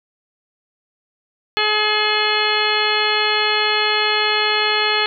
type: harmonic tone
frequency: 424.9 Hz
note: G#4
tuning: 40 cents sharp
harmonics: 1 / 2 / 3 / 4 / 5 / 6 / 7 / 8 / 10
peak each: -24 / -24 / -24 / -24 / -24 / -24 / -24 / -24 / -24 dBFS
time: 1.57-5.06 s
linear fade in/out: 0 ms
effects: none